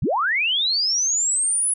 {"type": "linear sweep", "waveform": "sine", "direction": "up", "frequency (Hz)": [65.41, 10340], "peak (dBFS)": -18, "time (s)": [0.02, 1.74], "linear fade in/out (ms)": 5, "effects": []}